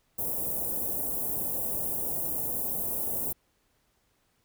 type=band-stop noise; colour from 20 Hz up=white; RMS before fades=-31 dBFS; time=0.18-3.33 s; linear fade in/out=10 ms; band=720 to 11000 Hz; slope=24 dB/octave; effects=pink hiss -71 dBFS RMS until 4.44 s